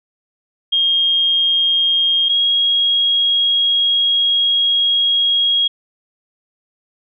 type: tone pair in turn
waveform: sine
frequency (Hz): 3235 / 3286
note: G#7 / G#7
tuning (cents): -46 / -19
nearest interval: unison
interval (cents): 27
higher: second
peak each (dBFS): -12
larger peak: neither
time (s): 0.72-2.29 / 2.29-5.68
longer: second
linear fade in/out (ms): 10
effects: none